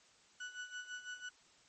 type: tone with tremolo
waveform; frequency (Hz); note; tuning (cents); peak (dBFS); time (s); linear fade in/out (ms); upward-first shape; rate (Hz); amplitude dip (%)
35% pulse; 1480; F#6; 0; -40; 0.4-1.29; 5; sine; 6; 75
effects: white hiss -66 dBFS RMS until 1.68 s + MP3 32 kbps